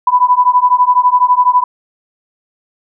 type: beating tone pair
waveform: sine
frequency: 987.8 / 999.8 Hz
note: B5 / B5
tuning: 0 / +21 cents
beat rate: 12 Hz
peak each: -10 dBFS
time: 0.07-1.64 s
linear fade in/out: 5 ms
effects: none